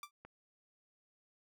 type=tone with exponential decay; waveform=sawtooth; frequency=1174.7 Hz; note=D6; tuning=in tune; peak=-37 dBFS; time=0.03-0.11 s; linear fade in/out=2 ms; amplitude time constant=16 ms
type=click; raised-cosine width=0.5 ms; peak=-37 dBFS; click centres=0.25 s
effects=none